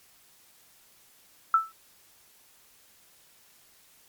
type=tone with exponential decay; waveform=sine; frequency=1320 Hz; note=E6; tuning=2 cents sharp; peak=-14 dBFS; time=1.54-1.72 s; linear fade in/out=2 ms; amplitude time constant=39 ms; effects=white hiss -59 dBFS RMS until 4.08 s + MP3 96 kbps